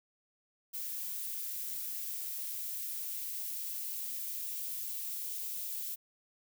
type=noise with high-pass filter sweep; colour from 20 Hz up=violet; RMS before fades=-39 dBFS; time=0.73-5.96 s; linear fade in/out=20 ms; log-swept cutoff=1500 to 2400 Hz; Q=1.1; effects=none